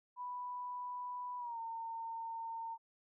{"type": "tone with pitch glide", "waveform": "sine", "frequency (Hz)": [987.8, 911.1], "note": ["B5", "A#5"], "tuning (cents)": [0, -40], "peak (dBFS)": -40, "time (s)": [0.16, 2.78], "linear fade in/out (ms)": 50, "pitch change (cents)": -140, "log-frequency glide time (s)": [1.38, 1.59], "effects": []}